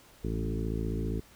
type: harmonic tone with a mistuned harmonic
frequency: 55 Hz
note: A1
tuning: in tune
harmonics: 1 / 2 / 3 / 4 / 5 / 6 / 7 / 8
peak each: -33 / -36 / -38 / -39 / -40 / -41 / -41 / -42 dBFS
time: 0.23-1.21 s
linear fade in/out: 20 ms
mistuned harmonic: 3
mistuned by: +20 cents
effects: pink hiss -57 dBFS RMS until 1.35 s